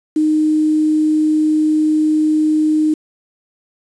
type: tone with quantisation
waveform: sine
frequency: 308.5 Hz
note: D#4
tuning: 15 cents flat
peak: -11 dBFS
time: 0.16-2.94 s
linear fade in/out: 5 ms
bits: 6
effects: resampled to 22050 Hz